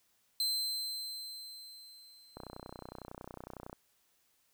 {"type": "tone with exponential decay", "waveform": "40% pulse", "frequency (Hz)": 4100, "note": "C8", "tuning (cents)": -36, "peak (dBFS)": -28, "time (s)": [0.4, 3.07], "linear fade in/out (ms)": 1, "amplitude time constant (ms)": 580}
{"type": "click train", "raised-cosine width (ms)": 1, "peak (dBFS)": -30, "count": 43, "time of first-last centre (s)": [2.37, 3.729], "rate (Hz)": 30.9}
{"effects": ["white hiss -73 dBFS RMS until 4.53 s"]}